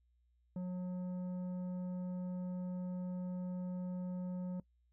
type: tone with tanh clipping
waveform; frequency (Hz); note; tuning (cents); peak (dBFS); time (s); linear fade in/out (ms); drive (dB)
triangle; 181.2; F#3; -36; -39; 0.56-4.6; 2; 13
effects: noise-tail reverb RT60 0.1 s tail -23 dB re dry + added 60 Hz sine -70 dBFS peak until 4.92 s